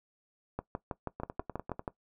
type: two click trains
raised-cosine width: 1 ms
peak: -24 / -20 dBFS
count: 7 / 9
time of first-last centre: 1.2-1.794 / 0.59-1.878 s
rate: 10.1 / 6.21 Hz
effects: noise-tail reverb RT60 0.1 s tail -18 dB re dry